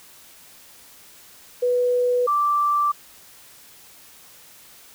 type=tone pair in turn; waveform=sine; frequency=492.7 / 1171.8 Hz; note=B4 / D6; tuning=-4 / -4 cents; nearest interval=octave + minor third; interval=1500 cents; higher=second; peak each=-17 dBFS; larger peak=neither; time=1.62-2.27 / 2.27-2.92 s; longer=neither; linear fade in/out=10 ms; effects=white hiss -48 dBFS RMS until 4.94 s